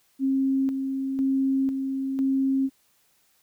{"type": "tone with tremolo", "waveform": "sine", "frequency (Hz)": 268.4, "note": "C4", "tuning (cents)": 44, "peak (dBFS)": -20, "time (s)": [0.19, 2.7], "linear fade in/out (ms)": 50, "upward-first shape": "square", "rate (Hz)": 1, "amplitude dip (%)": 45, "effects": ["white hiss -65 dBFS RMS until 3.42 s"]}